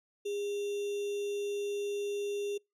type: tone with sample-and-hold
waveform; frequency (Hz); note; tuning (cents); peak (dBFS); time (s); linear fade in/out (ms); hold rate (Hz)
sine; 407; G#4; -35; -32; 0.25-2.58; 10; 3150
effects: noise-tail reverb RT60 0.2 s tail -26 dB re dry + low-pass 11000 Hz 12 dB/octave